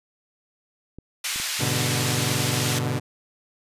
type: clicks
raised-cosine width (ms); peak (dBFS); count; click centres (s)
3; -27; 5; 0.986 / 1.36 / 1.4 / 2.04 / 2.185
type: band-pass noise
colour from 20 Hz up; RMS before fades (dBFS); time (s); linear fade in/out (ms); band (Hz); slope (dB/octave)
pink; -28; 1.24-2.79; 5; 2100 to 11000; 12
type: chord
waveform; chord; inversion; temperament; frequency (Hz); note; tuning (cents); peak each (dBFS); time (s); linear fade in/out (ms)
sawtooth; G# diminished; none; equal with one note detuned; 101.4 / 123.47 / 146.83; G#2 / B2 / D3; -41 / 0 / 0; -27 / -22 / -24; 1.59-3; 20
effects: resampled to 32000 Hz